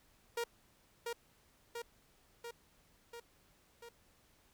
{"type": "tone with echo", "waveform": "sawtooth", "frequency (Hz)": 470, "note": "A#4", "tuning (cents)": 14, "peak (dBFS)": -31, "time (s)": [0.37, 0.44], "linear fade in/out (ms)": 5, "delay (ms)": 690, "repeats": 5, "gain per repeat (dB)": -3, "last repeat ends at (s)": 3.89, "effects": ["pink hiss -69 dBFS RMS until 4.53 s"]}